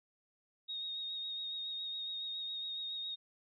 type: tone with vibrato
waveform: sine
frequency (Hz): 3736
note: A#7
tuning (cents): +3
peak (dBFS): -38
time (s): 0.68-3.16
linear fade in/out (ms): 20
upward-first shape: sine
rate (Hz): 7.2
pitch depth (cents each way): 22
effects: none